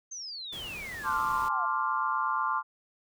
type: exponential sweep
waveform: sine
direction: down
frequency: 6410 to 670 Hz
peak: -37 dBFS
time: 0.11-1.66 s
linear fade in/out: 10 ms
type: noise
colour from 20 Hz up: pink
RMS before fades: -45 dBFS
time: 0.52-1.49 s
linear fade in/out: 10 ms
type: chord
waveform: sine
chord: D minor seventh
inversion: second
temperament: equal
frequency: 880 / 1046.5 / 1174.7 / 1396.9 Hz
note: A5 / C6 / D6 / F6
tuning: 0 / 0 / 0 / 0 cents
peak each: -34 / -30 / -31 / -34 dBFS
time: 1.03-2.63 s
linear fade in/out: 50 ms
effects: none